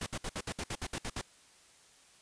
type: noise bursts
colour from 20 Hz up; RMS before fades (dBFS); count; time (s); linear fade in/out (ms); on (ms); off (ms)
pink; -37; 11; 0.01-1.214; 5; 54; 61
effects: white hiss -61 dBFS RMS until 2.21 s + resampled to 22050 Hz